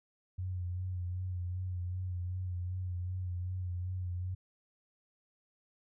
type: tone with vibrato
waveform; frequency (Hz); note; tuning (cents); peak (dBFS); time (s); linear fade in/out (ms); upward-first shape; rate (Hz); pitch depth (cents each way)
sine; 90.6; F#2; -36; -34; 0.38-4.35; 10; sine; 2.6; 38
effects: none